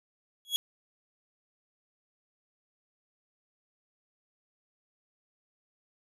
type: tone with exponential growth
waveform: 40% pulse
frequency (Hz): 3334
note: G#7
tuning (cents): +6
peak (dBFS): -20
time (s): 0.45-0.56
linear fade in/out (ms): 0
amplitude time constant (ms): 23
effects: none